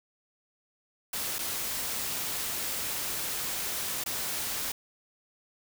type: noise with dropouts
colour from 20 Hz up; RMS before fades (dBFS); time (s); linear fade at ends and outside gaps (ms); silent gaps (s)
white; -33; 1.13-4.72; 5; 1.385-1.389 / 4.039-4.06
effects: none